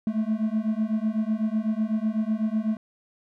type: beating tone pair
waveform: triangle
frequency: 214.1 / 222.1 Hz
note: A3 / A3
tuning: -47 / +16 cents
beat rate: 8 Hz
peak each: -24 dBFS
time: 0.07-2.77 s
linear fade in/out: 2 ms
effects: none